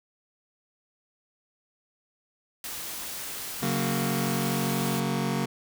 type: noise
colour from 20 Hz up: white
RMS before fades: -36 dBFS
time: 2.64-5 s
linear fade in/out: 2 ms
type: chord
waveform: sawtooth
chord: F# major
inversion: second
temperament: just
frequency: 138.75 / 185 / 231.2 Hz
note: C#3 / F#3 / A#3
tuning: +2 / 0 / -14 cents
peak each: -26 dBFS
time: 3.62-5.46 s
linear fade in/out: 10 ms
effects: none